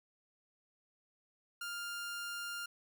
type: tone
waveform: sawtooth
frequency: 1400 Hz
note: F6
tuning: 4 cents sharp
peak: -36 dBFS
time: 1.61-2.66 s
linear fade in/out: 5 ms
effects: none